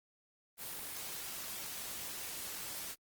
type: noise with amplitude modulation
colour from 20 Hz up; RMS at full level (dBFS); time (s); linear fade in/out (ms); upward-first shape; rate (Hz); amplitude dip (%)
white; -42; 0.57-2.96; 50; sine; 50.7; 25
effects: Opus 24 kbps